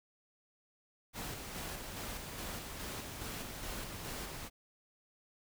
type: noise with tremolo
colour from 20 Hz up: pink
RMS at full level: -42 dBFS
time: 1.13-4.5 s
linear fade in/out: 50 ms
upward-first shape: square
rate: 2.4 Hz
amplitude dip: 30%
effects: none